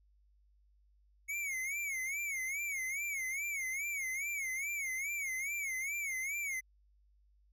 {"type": "tone with vibrato", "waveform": "square", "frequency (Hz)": 2199, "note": "C#7", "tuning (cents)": -14, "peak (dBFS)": -36, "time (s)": [1.28, 6.61], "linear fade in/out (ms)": 20, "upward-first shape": "sine", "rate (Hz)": 2.4, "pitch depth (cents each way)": 130, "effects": ["added 50 Hz sine -65 dBFS peak until 7.52 s"]}